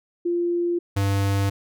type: tone pair in turn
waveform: sine / square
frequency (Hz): 346.6 / 98.93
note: F4 / G2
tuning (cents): -13 / +16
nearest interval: octave + minor seventh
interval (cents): 2171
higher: first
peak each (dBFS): -20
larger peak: neither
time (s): 0.25-0.79 / 0.96-1.5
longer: neither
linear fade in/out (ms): 10
effects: none